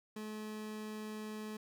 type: tone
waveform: 30% pulse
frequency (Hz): 214.6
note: A3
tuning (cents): -43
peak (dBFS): -39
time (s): 0.16-1.57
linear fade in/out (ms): 5
effects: none